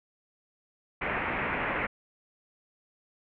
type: low-pass noise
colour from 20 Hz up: white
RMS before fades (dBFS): -31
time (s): 1.01-1.87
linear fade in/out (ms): 10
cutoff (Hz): 2400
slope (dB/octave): 48
effects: none